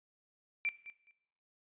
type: tone with echo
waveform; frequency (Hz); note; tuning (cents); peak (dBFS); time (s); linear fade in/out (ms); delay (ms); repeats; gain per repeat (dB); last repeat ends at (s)
sine; 2349; D7; 0; -31; 0.65-0.69; 0; 210; 2; -15; 1.11
effects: noise-tail reverb RT60 0.8 s tail -17 dB re dry + resampled to 8000 Hz